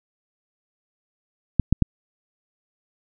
clicks, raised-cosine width 5 ms, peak -3 dBFS, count 3, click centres 1.597 / 1.726 / 1.823 s, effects none

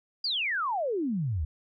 sine exponential sweep, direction down, 4938 to 69.3 Hz, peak -26 dBFS, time 0.24-1.45 s, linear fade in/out 5 ms, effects MP3 96 kbps

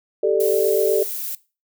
sine chord, G suspended second, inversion none, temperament equal with one note detuned, 392 / 440 / 593.8 Hz, G4 / A4 / D5, 0 / 0 / +19 cents, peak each -20 / -18 / -22 dBFS, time 0.23-1.03 s, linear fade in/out 5 ms
violet noise, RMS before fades -28 dBFS, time 0.4-1.35 s, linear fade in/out 2 ms
effects noise-tail reverb RT60 0.3 s tail -19 dB re dry

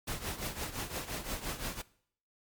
pink noise with tremolo, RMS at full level -35 dBFS, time 0.07-1.82 s, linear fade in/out 10 ms, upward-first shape triangle, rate 5.8 Hz, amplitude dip 80%, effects noise-tail reverb RT60 0.6 s tail -20 dB re dry + MP3 96 kbps

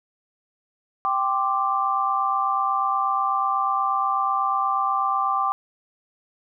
sine chord, G suspended fourth, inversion none, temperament equal, 784 / 1046.5 / 1174.7 Hz, G5 / C6 / D6, 0 / 0 / 0 cents, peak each -25 / -27 / -22 dBFS, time 1.05-5.52 s, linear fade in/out 0 ms, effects none

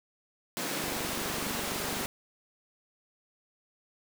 pink high-pass noise, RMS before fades -34 dBFS, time 0.57-2.06 s, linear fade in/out 0 ms, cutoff 180 Hz, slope 24 dB/octave
click train, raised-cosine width 2 ms, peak -26 dBFS, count 30, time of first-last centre 0.84-2.053 s, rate 23.9 Hz
effects none

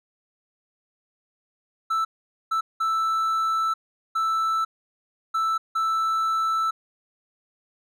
triangle tone bursts at uneven times, 1321 Hz, E6, 3 cents sharp, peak -19 dBFS, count 6, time 1.9-2.05 / 2.51-2.61 / 2.8-3.74 / 4.15-4.65 / 5.34-5.58 / 5.75-6.71 s, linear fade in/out 10 ms, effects none

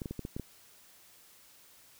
clicks, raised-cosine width 3 ms, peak -24 dBFS, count 7, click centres 0.018 / 0.058 / 0.11 / 0.193 / 0.251 / 0.365 / 0.397 s, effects white hiss -59 dBFS RMS until 1.99 s

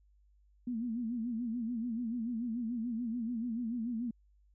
sine tone with vibrato, 233.8 Hz, A#3, 5 cents sharp, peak -33 dBFS, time 0.67-4.11 s, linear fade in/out 5 ms, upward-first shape sine, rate 6.9 Hz, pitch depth 110 cents each way, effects added 50 Hz sine -63 dBFS peak until 4.54 s

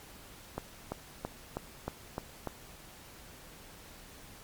accelerating click train, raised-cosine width 1 ms, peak -20 dBFS, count 7, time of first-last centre 0.58-2.473 s, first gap 340 ms, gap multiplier 0.97, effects pink hiss -52 dBFS RMS until 4.43 s + MP3 96 kbps

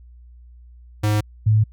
square / sine tone pair in turn, 105.5 / 108.09 Hz, G#2 / A2, +28 / -30 cents, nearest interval unison, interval 42 cents, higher second, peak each -17 / -12 dBFS, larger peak second, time 1.03-1.21 / 1.46-1.64 s, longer neither, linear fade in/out 10 ms, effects added 60 Hz sine -42 dBFS peak until 1.72 s

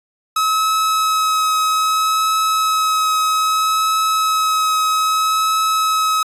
45% pulse tone with vibrato, 1282 Hz, E6, 49 cents flat, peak -14 dBFS, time 0.36-6.23 s, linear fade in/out 5 ms, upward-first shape triangle, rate 0.62 Hz, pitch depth 12 cents each way, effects resampled to 32000 Hz

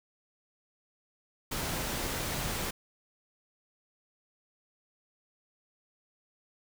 pink noise, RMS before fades -34 dBFS, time 1.51-2.71 s, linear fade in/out 10 ms, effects none

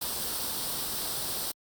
white noise with comb filter, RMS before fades -33 dBFS, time 0.01-1.52 s, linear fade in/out 10 ms, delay 0.22 ms, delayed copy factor +0.6, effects Opus 48 kbps

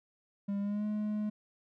triangle tone with pitch glide, 200.5 to 211.2 Hz, G3 to G#3, +39 to +29 cents, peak -29 dBFS, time 0.48-1.3 s, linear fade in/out 10 ms, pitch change +90 cents, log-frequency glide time 0.6-0.85 s, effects none

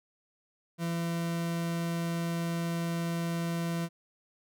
40% pulse tone, 168.6 Hz, E3, 39 cents sharp, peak -29 dBFS, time 0.78-3.89 s, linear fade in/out 50 ms, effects none

